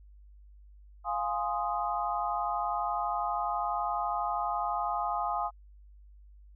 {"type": "chord", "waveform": "sine", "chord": "F minor seventh", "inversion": "none", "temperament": "equal", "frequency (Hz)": [698.5, 830.6, 1046.5, 1244.5], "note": ["F5", "Ab5", "C6", "Eb6"], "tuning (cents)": [0, 0, 0, 0], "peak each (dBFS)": [-34, -33, -36, -34], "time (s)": [1.04, 5.51], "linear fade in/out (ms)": 50, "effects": ["added 50 Hz sine -51 dBFS peak until 6.55 s"]}